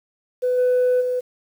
sine tone with level steps, 499.9 Hz, B4, 21 cents sharp, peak -16 / -13 / -19 dBFS, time 0.42-1.21 s, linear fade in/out 20 ms, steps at 0.57 / 1 s, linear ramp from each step 20 ms, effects tanh soft clip ceiling -13 dBFS + 8-bit

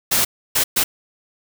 white noise bursts at uneven times, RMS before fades -17 dBFS, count 3, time 0.11-0.25 / 0.55-0.64 / 0.76-0.84 s, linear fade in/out 10 ms, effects none

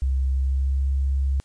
sine tone with pitch glide, 66.2 to 67.79 Hz, C2 to C#2, +21 to -38 cents, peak -19 dBFS, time 0.02-1.4 s, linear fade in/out 0 ms, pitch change +41 cents, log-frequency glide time 0.33-0.83 s, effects white hiss -60 dBFS RMS until 1.44 s + resampled to 22050 Hz

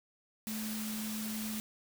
sine tone in noise, 216.5 Hz, A3, 28 cents flat, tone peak -37 dBFS, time 0.47-1.6 s, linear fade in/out 0 ms, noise white, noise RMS -42 dBFS, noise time 0.47-1.6 s, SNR +2 dB, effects none

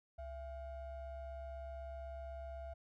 triangle ring-modulated tone, 370 Hz, F#4, in tune, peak -39 dBFS, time 0.18-2.74 s, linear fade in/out 10 ms, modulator 302 Hz, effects none

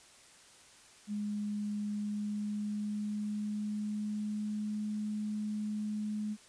sine tone with pitch glide, 207.7 to 211.5 Hz, G#3 to G#3, 0 to +32 cents, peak -33 dBFS, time 1.07-6.37 s, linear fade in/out 50 ms, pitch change +32 cents, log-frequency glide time 1.85-4.91 s, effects white hiss -58 dBFS RMS until 6.48 s + resampled to 22050 Hz

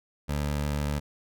20% pulse tone, 73 Hz, D2, 10 cents flat, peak -22 dBFS, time 0.28-1 s, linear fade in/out 20 ms, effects none

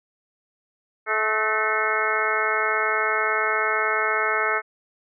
harmonic tone with a mistuned harmonic, 216.4 Hz, A3, 29 cents flat, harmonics 2 / 3 / 4 / 5 / 6 / 7 / 8 / 9 / 10, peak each -29 / -31 / -31 / -34 / -25 / -27 / -29 / -36 / -27 dBFS, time 1.06-4.62 s, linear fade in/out 50 ms, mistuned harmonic 8, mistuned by +50 cents, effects none

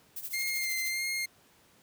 violet noise with tremolo, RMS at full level -36 dBFS, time 0.16-0.91 s, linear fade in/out 5 ms, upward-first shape triangle, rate 13 Hz, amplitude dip 85%
sawtooth tone with vibrato, 2109 Hz, C7, 13 cents sharp, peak -27 dBFS, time 0.33-1.26 s, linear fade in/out 10 ms, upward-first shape sine, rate 1.6 Hz, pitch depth 24 cents each way
effects pink hiss -62 dBFS RMS until 1.82 s + high-pass 100 Hz 12 dB/octave

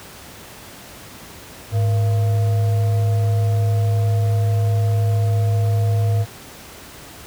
sine tone with frequency modulation, 105.3 Hz, G#2, 24 cents sharp, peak -14 dBFS, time 1.71-6.26 s, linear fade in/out 50 ms, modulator 578 Hz, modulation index 0.29, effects pink hiss -39 dBFS RMS until 7.26 s + high-pass 60 Hz 12 dB/octave

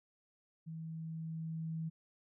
sine tone with level ramp, 161.5 Hz, E3, 35 cents flat, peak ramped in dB -42 to -36 dBFS, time 0.66-1.9 s, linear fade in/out 20 ms, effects none

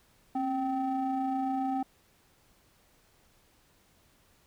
triangle ring-modulated tone, 254.2 Hz, C4, 50 cents flat, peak -23 dBFS, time 0.35-1.83 s, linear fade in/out 5 ms, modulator 522 Hz, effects pink hiss -65 dBFS RMS until 4.46 s

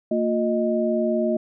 sine tone cluster, 228.6 / 356.3 / 622 Hz, A#3 / F4 / D#5, -34 / +35 / -1 cents, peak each -23 / -25 / -23 dBFS, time 0.11-1.37 s, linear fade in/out 5 ms, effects none

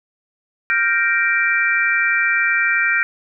sine chord, G minor seventh, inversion third, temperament equal, 1396.9 / 1568 / 1864.7 / 2349 Hz, F6 / G6 / Bb6 / D7, 0 / 0 / 0 / 0 cents, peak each -21 / -20 / -20 / -19 dBFS, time 0.7-3.03 s, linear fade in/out 0 ms, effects none

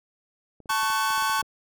clicks, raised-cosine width 2 ms, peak -35 dBFS, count 11, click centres 0.603 / 0.658 / 0.704 / 0.832 / 0.902 / 1.105 / 1.179 / 1.224 / 1.297 / 1.394 / 1.427 s
45% pulse chord, F# minor, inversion first, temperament equal with one note detuned, 880 / 1108.7 / 1513.7 Hz, A5 / C#6 / F#6, 0 / 0 / +39 cents, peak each -27 / -26 / -28 dBFS, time 0.69-1.42 s, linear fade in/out 10 ms
effects none

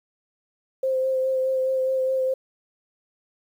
sine tone with vibrato, 523.3 Hz, C5, in tune, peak -20 dBFS, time 0.83-2.34 s, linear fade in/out 5 ms, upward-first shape sine, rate 4.8 Hz, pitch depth 16 cents each way, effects 9-bit

